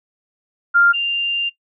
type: tone pair in turn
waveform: sine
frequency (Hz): 1396.9 / 2791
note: F6 / F7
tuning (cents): 0 / -2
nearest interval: octave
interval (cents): 1198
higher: second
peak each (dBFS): -9 / -17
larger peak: first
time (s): 0.74-0.93 / 0.93-1.5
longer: second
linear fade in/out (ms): 20
effects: noise-tail reverb RT60 0.1 s tail -20 dB re dry